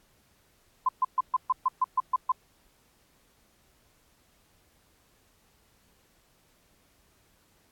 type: tone bursts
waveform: sine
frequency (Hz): 1025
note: C6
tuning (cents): -36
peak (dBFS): -20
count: 10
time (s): 0.86-2.32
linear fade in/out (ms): 5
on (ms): 29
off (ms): 130
effects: pink hiss -65 dBFS RMS until 7.71 s + AAC 64 kbps